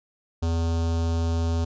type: tone with notch filter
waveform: square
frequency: 83 Hz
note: E2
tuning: 12 cents sharp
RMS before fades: -24 dBFS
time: 0.42-1.65 s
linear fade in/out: 10 ms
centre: 2000 Hz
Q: 0.88
effects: resampled to 16000 Hz